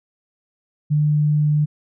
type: tone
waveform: sine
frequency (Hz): 149.7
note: D3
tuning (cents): +33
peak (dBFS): -14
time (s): 0.9-1.66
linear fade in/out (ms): 20
effects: none